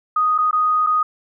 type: tone with dropouts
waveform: sine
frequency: 1244.5 Hz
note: D#6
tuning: in tune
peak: -14 dBFS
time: 0.16-1.03 s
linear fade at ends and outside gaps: 5 ms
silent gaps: 0.38-0.385 / 0.511-0.529 / 0.865-0.869 s
effects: none